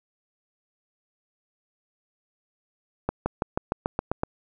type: accelerating click train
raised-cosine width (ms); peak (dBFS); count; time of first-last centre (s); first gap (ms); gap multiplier
1; -10; 9; 3.09-4.234; 170; 0.95
effects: none